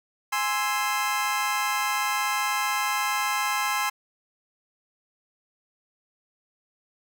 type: chord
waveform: 25% pulse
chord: Ab augmented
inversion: none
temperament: equal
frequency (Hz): 830.6 / 1046.5 / 1318.5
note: Ab5 / C6 / E6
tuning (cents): 0 / 0 / 0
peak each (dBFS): -25 / -23 / -27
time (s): 0.32-3.9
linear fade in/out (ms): 10
effects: none